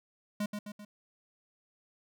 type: tone with echo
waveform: square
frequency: 207.5 Hz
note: G#3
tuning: 1 cent flat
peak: -31 dBFS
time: 0.4-0.46 s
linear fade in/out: 5 ms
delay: 130 ms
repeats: 3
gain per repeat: -5 dB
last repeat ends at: 0.85 s
effects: none